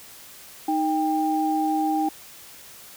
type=tone pair together; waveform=sine; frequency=311.1 / 793.9 Hz; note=D#4 / G5; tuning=0 / +22 cents; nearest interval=octave + major third; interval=1622 cents; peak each=-23 dBFS; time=0.68-2.09 s; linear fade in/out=5 ms; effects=white hiss -45 dBFS RMS until 2.96 s